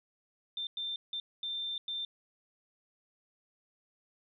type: tone bursts at uneven times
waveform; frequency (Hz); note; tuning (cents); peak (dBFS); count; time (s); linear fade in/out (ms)
sine; 3578; A7; +28; -34; 5; 0.57-0.67 / 0.77-0.96 / 1.13-1.2 / 1.43-1.78 / 1.88-2.05; 2
effects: none